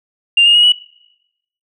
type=tone with pitch steps; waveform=sine; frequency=2794 / 2841 / 2889 / 2938 Hz; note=F7 / F7 / F#7 / F#7; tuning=0 / +29 / -42 / -13 cents; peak=-5 dBFS; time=0.37-0.722 s; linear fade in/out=5 ms; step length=88 ms; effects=noise-tail reverb RT60 0.9 s tail -24 dB re dry + tanh soft clip ceiling -2 dBFS